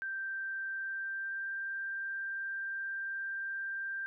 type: tone with pitch glide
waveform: sine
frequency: 1568 to 1580.7 Hz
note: G6 to G6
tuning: 0 to +14 cents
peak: -35 dBFS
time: 0.02-4.06 s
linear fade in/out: 0 ms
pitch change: +14 cents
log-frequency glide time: 0.74-1.53 s
effects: none